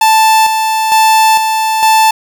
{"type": "tone with tremolo", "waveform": "45% pulse", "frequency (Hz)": 880, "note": "A5", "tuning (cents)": 0, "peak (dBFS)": -5, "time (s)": [0.01, 2.11], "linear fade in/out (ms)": 5, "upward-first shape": "square", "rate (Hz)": 1.1, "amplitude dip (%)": 45, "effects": []}